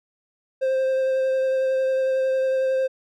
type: tone with vibrato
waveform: triangle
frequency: 526 Hz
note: C5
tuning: 9 cents sharp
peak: -17 dBFS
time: 0.61-2.88 s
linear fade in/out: 20 ms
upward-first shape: sine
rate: 11 Hz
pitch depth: 11 cents each way
effects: none